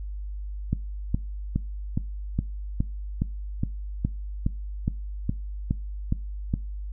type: click train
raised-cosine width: 5 ms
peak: -11 dBFS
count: 15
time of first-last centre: 0.73-6.539 s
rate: 2.41 Hz
effects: noise-tail reverb RT60 0.3 s tail -22 dB re dry + added 50 Hz sine -31 dBFS peak until 6.92 s